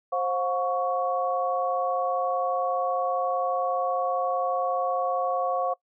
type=tone cluster; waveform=sine; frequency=529 / 718 / 1117 Hz; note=C5 / F5 / C#6; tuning=+19 / +48 / +13 cents; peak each=-28 / -27 / -29 dBFS; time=0.12-5.74 s; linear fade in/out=10 ms; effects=noise-tail reverb RT60 0.1 s tail -22 dB re dry